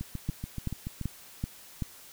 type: two click trains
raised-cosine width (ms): 5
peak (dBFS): -18 / -22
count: 5 / 8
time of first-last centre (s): 0.29-1.823 / 0.01-1.013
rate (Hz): 2.61 / 6.98
effects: white hiss -51 dBFS RMS until 2.12 s